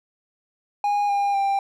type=tone with pitch steps; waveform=triangle; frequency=820 / 805.4 / 791.2 Hz; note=G#5 / G5 / G5; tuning=-22 / +47 / +16 cents; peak=-17 dBFS; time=0.84-1.59 s; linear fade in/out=2 ms; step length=250 ms; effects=none